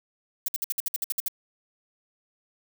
violet noise bursts, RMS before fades -27 dBFS, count 11, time 0.46-1.282 s, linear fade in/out 2 ms, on 22 ms, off 58 ms, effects none

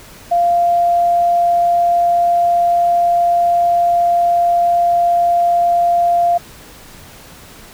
sine tone, 694 Hz, F5, 11 cents flat, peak -10 dBFS, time 0.31-6.38 s, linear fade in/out 10 ms, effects pink hiss -39 dBFS RMS until 7.73 s

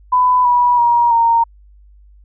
sine tone with pitch steps, 1000 / 974.3 / 949.3 / 925 Hz, B5 / B5 / A#5 / A#5, +21 / -24 / +31 / -14 cents, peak -9 dBFS, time 0.12-1.44 s, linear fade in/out 10 ms, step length 330 ms, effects added 50 Hz sine -42 dBFS peak until 2.24 s

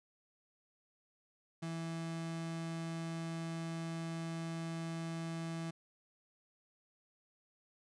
35% pulse tone, 164.81 Hz, E3, in tune, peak -37 dBFS, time 1.62-5.71 s, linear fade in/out 10 ms, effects resampled to 22050 Hz

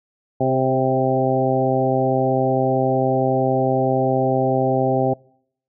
harmonic tone with a mistuned harmonic, 130.81 Hz, C3, in tune, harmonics 1 / 2 / 3 / 4 / 5 / 6, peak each -23 / -23 / -23 / -23 / -23 / -23 dBFS, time 0.4-5.14 s, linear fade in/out 10 ms, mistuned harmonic 4, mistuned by +15 cents, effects noise-tail reverb RT60 0.7 s tail -26 dB re dry

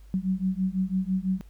sine beating tone pair, 185 / 191 Hz, F#3 / G3, 0 / -45 cents, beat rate 6 Hz, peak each -27 dBFS, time 0.14-1.41 s, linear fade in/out 0 ms, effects added 50 Hz sine -46 dBFS peak until 1.49 s + pink hiss -64 dBFS RMS until 1.49 s

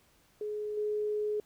sine tone with level steps, 421.4 Hz, G#4, 25 cents sharp, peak -33 / -29 dBFS, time 0.41-1.4 s, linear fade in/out 2 ms, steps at 0.77 s, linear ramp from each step 5 ms, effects pink hiss -66 dBFS RMS until 1.45 s

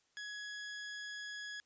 sawtooth tone, 1676 Hz, G#6, 15 cents sharp, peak -39 dBFS, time 0.17-1.6 s, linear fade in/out 0 ms, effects white hiss -75 dBFS RMS until 1.65 s + resampled to 16000 Hz

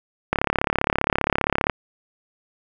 click train, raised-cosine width 0.5 ms, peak -3 dBFS, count 49, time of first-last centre 0.33-1.698 s, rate 35.1 Hz, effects none

